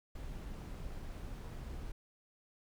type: noise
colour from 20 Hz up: brown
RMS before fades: -44 dBFS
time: 0.15-1.92 s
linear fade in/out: 5 ms
effects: none